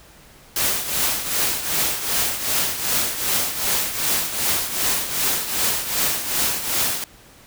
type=noise with tremolo; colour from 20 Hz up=white; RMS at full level=-19 dBFS; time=0.56-7.04 s; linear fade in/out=2 ms; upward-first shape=triangle; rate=2.6 Hz; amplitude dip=70%; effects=pink hiss -48 dBFS RMS until 7.46 s